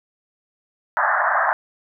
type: band-pass noise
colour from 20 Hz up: white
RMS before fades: -19 dBFS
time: 0.97-1.53 s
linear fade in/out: 0 ms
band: 610 to 1800 Hz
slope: 96 dB/octave
effects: none